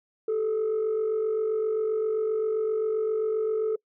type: tone pair together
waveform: sine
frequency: 390.6 / 438.2 Hz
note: G4 / A4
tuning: -6 / -7 cents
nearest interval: major second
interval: 199 cents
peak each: -31 / -22 dBFS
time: 0.28-3.76 s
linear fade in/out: 5 ms
effects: noise-tail reverb RT60 0.1 s tail -26 dB re dry + tanh soft clip ceiling -21 dBFS